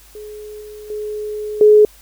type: tone with level steps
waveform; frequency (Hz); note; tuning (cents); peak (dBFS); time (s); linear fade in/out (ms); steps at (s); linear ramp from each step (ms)
sine; 422.9; G#4; +31; -30 / -32 / -22 / -5; 0.15-1.85; 2; 0.61 / 0.9 / 1.61; 2
effects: added 50 Hz sine -47 dBFS peak until 2.01 s + white hiss -47 dBFS RMS until 2.01 s